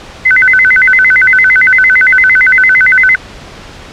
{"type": "tone with vibrato", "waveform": "sine", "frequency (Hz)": 1760, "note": "A6", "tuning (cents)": 0, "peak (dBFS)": -3, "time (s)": [0.25, 3.16], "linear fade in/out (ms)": 10, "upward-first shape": "square", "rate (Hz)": 8.8, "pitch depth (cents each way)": 260, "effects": ["pink hiss -30 dBFS RMS until 3.92 s", "low-pass 5000 Hz 12 dB/octave"]}